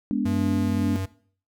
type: chord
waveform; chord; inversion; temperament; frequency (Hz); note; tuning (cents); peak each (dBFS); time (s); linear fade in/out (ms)
sine; G# diminished; none; equal with one note detuned; 207.7 / 246.9 / 289.3; G#3 / B3 / D4; 0 / 0 / -26; -26; 0.11-0.96; 0
type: tone with pitch glide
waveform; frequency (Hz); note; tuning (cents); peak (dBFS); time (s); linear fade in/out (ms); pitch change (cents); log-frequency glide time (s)
square; 95.8 to 95.19; G2 to F#2; -39 to +50; -27; 0.25-1.06; 10; -11; 0.55-0.91
effects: noise-tail reverb RT60 0.5 s tail -19 dB re dry